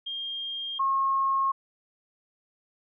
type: tone pair in turn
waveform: sine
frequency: 3214 / 1082.5 Hz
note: G7 / C#6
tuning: +43 / -41 cents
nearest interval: octave + perfect fifth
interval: 1884 cents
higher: first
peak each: -31 / -22 dBFS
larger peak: second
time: 0.06-0.79 / 0.79-1.52 s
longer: neither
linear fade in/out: 10 ms
effects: none